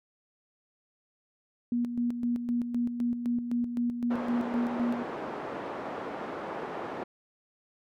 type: tone with tremolo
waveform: sine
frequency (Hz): 240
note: B3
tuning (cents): -49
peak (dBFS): -25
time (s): 1.72-5.03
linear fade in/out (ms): 2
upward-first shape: square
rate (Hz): 3.9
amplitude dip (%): 55
type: band-pass noise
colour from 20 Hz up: pink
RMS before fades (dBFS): -37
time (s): 4.1-7.04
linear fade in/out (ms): 10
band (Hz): 330 to 1100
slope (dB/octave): 12
effects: none